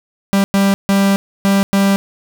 45% pulse tone bursts at uneven times, 197 Hz, G3, 9 cents sharp, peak -10 dBFS, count 5, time 0.33-0.44 / 0.54-0.74 / 0.89-1.16 / 1.45-1.63 / 1.73-1.96 s, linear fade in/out 0 ms, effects none

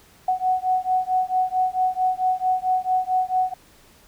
sine beating tone pair, 740 / 744.5 Hz, F#5 / F#5, 0 / +11 cents, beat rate 4.5 Hz, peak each -22 dBFS, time 0.28-3.54 s, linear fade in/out 5 ms, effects pink hiss -53 dBFS RMS until 4.07 s

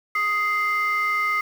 sine tone pair together, 1249 / 2088 Hz, D#6 / C7, +6 / -4 cents, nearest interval major sixth, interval 890 cents, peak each -21 dBFS, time 0.15-1.41 s, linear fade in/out 5 ms, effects tanh soft clip ceiling -16 dBFS + 7-bit

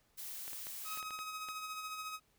blue noise, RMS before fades -45 dBFS, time 0.17-1.01 s, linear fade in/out 20 ms
clicks, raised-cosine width 0.3 ms, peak -33 dBFS, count 8, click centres 0.479 / 0.532 / 0.669 / 0.974 / 1.028 / 1.107 / 1.19 / 1.487 s
sawtooth tone with tremolo, 1267 Hz, D#6, 31 cents sharp, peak -36 dBFS, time 0.84-2.2 s, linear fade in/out 50 ms, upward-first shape sine, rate 14 Hz, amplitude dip 40%
effects pink hiss -73 dBFS RMS until 2.38 s

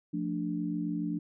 sine chord, D minor, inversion first, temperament equal with one note detuned, 174.61 / 221.8 / 293.7 Hz, F3 / A3 / D4, 0 / +14 / 0 cents, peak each -34 / -37 / -33 dBFS, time 0.13-1.19 s, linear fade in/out 10 ms, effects none

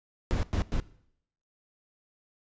brown noise bursts at uneven times, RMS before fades -27 dBFS, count 3, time 0.31-0.43 / 0.53-0.62 / 0.72-0.8 s, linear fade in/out 0 ms, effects noise-tail reverb RT60 0.7 s tail -19 dB re dry + resampled to 16000 Hz

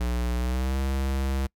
square tone with pitch glide, 60.4 to 67.02 Hz, B1 to C2, -38 to +42 cents, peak -25 dBFS, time 0-1.47 s, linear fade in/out 10 ms, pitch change +180 cents, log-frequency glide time 0.35-0.78 s, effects noise-tail reverb RT60 0.1 s tail -26 dB re dry

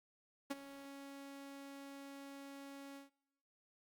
sawtooth tone with ADSR envelope, 277.5 Hz, C#4, 2 cents sharp, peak -32 dBFS, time 0.5-3.1 s, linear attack 12 ms, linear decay 27 ms, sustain -14 dB, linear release 140 ms, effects noise-tail reverb RT60 0.9 s tail -25 dB re dry + Opus 48 kbps

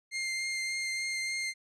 sawtooth tone with vibrato, 2109 Hz, C7, 13 cents sharp, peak -28 dBFS, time 0.11-1.54 s, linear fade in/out 50 ms, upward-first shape triangle, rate 3.4 Hz, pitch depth 12 cents each way, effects resampled to 22050 Hz

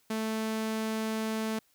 sawtooth tone, 220 Hz, A3, in tune, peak -26 dBFS, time 0.1-1.59 s, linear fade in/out 5 ms, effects white hiss -68 dBFS RMS until 1.74 s

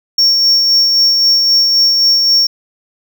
triangle tone with tremolo, 5500 Hz, F8, 27 cents flat, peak -5 dBFS, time 0.18-2.47 s, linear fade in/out 5 ms, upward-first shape sine, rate 3.8 Hz, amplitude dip 30%, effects none

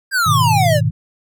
square exponential sweep, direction down, 1632 to 554.4 Hz, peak -14 dBFS, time 0.11-0.81 s, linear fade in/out 50 ms
sine chord, G# minor, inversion none, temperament equal, 103.83 / 123.47 / 155.56 Hz, G#2 / B2 / D#3, 0 / 0 / 0 cents, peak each -18 dBFS, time 0.26-0.91 s, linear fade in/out 10 ms
effects none

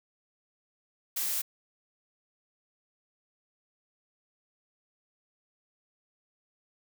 blue noise, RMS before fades -31 dBFS, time 1.16-1.42 s, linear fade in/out 10 ms, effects none

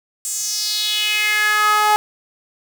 sawtooth tone with high-pass filter sweep, 422.7 Hz, G#4, 31 cents sharp, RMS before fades -18 dBFS, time 0.25-1.96 s, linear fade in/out 0 ms, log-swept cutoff 8000 to 880 Hz, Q 3.9, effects none

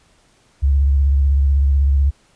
sine tone with vibrato, 69.4 Hz, C#2, 3 cents sharp, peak -11 dBFS, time 0.62-2.11 s, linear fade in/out 20 ms, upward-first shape sine, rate 16 Hz, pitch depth 65 cents each way, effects pink hiss -56 dBFS RMS until 2.35 s + resampled to 22050 Hz

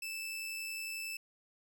sawtooth tone with amplitude modulation, 2637 Hz, E7, in tune, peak -34 dBFS, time 0.02-1.17 s, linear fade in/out 5 ms, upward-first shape sine, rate 90.9 Hz, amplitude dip 30%, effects none

